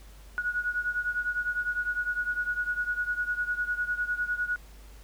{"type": "beating tone pair", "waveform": "sine", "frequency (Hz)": [1455, 1464.9], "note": ["F#6", "F#6"], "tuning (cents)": [-29, -18], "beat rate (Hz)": 9.9, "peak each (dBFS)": [-29, -32], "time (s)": [0.38, 4.56], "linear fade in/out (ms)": 0, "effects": ["added 50 Hz sine -47 dBFS peak until 5.03 s", "pink hiss -56 dBFS RMS until 5.03 s"]}